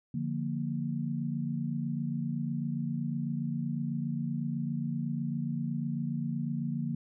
sine chord, Bb major, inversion first, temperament equal, 146.83 / 174.61 / 233.1 Hz, D3 / F3 / Bb3, 0 / 0 / 0 cents, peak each -34 / -36 / -34 dBFS, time 0.14-6.95 s, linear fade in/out 5 ms, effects none

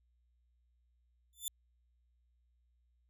10% pulse tone with exponential growth, 3520 Hz, A7, in tune, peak -25 dBFS, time 1.33-1.48 s, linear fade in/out 1 ms, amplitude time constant 31 ms, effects added 60 Hz sine -70 dBFS peak until 3.09 s

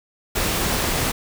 pink noise, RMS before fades -22 dBFS, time 0.35-1.12 s, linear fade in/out 10 ms, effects none

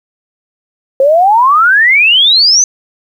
sine exponential sweep, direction up, 523.3 to 6272 Hz, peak -4 dBFS, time 1-2.64 s, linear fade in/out 2 ms, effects 7-bit

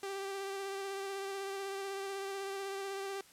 sawtooth tone with vibrato, 392 Hz, G4, in tune, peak -34 dBFS, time 0.03-3.21 s, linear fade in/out 2 ms, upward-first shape sine, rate 16 Hz, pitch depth 21 cents each way, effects white hiss -60 dBFS RMS until 3.32 s + low-pass 11000 Hz 12 dB/octave

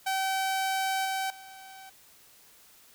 sawtooth tone with level steps, 768 Hz, G5, 36 cents flat, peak -23 / -25 / -42 dBFS, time 0.06-1.9 s, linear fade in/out 10 ms, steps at 1.05 / 1.3 s, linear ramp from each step 2 ms, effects white hiss -57 dBFS RMS until 2.94 s

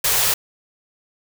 white band-stop noise, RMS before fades -18 dBFS, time 0.04-0.34 s, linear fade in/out 5 ms, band 170 to 360 Hz, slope 96 dB/octave, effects none

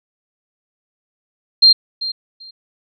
sine tone with echo, 4186 Hz, C8, in tune, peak -5 dBFS, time 1.62-1.73 s, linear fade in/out 10 ms, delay 390 ms, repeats 2, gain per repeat -15 dB, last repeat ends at 2.51 s, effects none

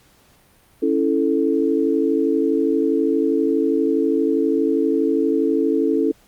sine chord, A major, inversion first, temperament equal, 277.2 / 329.6 / 440 Hz, C#4 / E4 / A4, 0 / 0 / 0 cents, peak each -20 dBFS, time 0.82-6.12 s, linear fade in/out 10 ms, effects pink hiss -55 dBFS RMS until 6.27 s + Opus 48 kbps

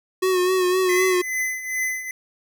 square tone with vibrato, 368 Hz, F#4, 9 cents flat, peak -18 dBFS, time 0.22-1.22 s, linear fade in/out 10 ms, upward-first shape sine, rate 3.9 Hz, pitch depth 39 cents each way
square tone with tremolo, 2027 Hz, B6, 45 cents sharp, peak -21 dBFS, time 0.89-2.11 s, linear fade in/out 2 ms, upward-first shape triangle, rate 2.4 Hz, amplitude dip 75%
effects none

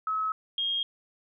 sine tone pair in turn, 1287 / 3243 Hz, E6 / G#7, -42 / -42 cents, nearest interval octave + major third, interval 1600 cents, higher second, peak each -26 dBFS, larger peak neither, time 0.07-0.32 / 0.58-0.83 s, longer neither, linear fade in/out 2 ms, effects none

